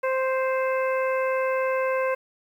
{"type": "harmonic tone", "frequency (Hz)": 523.3, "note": "C5", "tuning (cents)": 0, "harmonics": [1, 2, 3, 4, 5], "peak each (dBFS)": [-23, -29, -33, -35, -37], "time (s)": [0.03, 2.15], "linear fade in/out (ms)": 10, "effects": ["9-bit"]}